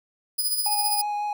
5% pulse tone with tremolo, 4978 Hz, D#8, in tune, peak -14 dBFS, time 0.38-1.02 s, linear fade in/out 10 ms, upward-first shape sine, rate 15 Hz, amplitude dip 55%
triangle tone with vibrato, 830.6 Hz, G#5, in tune, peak -23 dBFS, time 0.66-1.33 s, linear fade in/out 2 ms, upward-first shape triangle, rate 5.5 Hz, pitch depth 11 cents each way
effects none

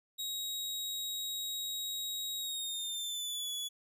sawtooth tone with pitch glide, 3801 to 3406 Hz, A#7 to G#7, +33 to +43 cents, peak -33 dBFS, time 0.18-3.69 s, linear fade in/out 20 ms, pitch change -190 cents, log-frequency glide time 2.38-3.5 s, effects none

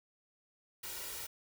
white noise with comb filter, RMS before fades -43 dBFS, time 0.83-1.27 s, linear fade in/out 10 ms, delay 2.1 ms, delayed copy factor +0.65, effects none

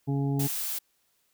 harmonic tone, 139.2 Hz, C#3, 8 cents sharp, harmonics 1 / 2 / 3 / 5 / 6, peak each -26 / -30 / -37 / -45 / -43 dBFS, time 0.07-0.48 s, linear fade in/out 20 ms
blue noise, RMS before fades -32 dBFS, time 0.39-0.79 s, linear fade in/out 10 ms
effects white hiss -71 dBFS RMS until 1.33 s

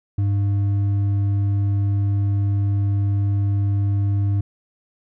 sine tone with hard clipping, 100.2 Hz, G2, 38 cents sharp, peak -18 dBFS, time 0.18-4.41 s, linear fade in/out 5 ms, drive 4 dB, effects none

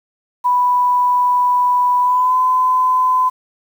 sine tone with pitch glide, 987.8 to 1016.2 Hz, B5 to B5, 0 to +49 cents, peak -11 dBFS, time 0.44-3.3 s, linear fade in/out 20 ms, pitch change +49 cents, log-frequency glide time 2.01-2.36 s, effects 7-bit

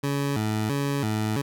20% pulse tone with vibrato, 123.47 Hz, B2, in tune, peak -19 dBFS, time 0.03-1.42 s, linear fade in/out 10 ms, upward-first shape square, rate 1.5 Hz, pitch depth 230 cents each way, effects none

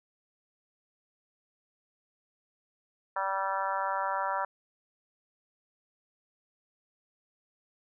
harmonic tone, 193.7 Hz, G3, 20 cents flat, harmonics 3 / 4 / 5 / 6 / 7 / 8 / 9, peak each -37 / -36 / -32 / -39 / -35 / -42 / -42 dBFS, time 3.16-4.45 s, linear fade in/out 5 ms, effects none

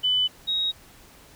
sine tone pair in turn, 3000 / 3780 Hz, F#7 / A#7, +23 / +23 cents, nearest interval major third, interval 400 cents, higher second, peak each -19 / -22 dBFS, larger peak first, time 0.03-0.28 / 0.47-0.72 s, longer neither, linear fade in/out 20 ms, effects pink hiss -51 dBFS RMS until 1.35 s

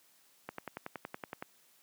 click train, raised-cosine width 0.5 ms, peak -24 dBFS, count 11, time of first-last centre 0.49-1.425 s, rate 10.7 Hz, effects white hiss -66 dBFS RMS until 1.82 s + high-pass 150 Hz 12 dB/octave

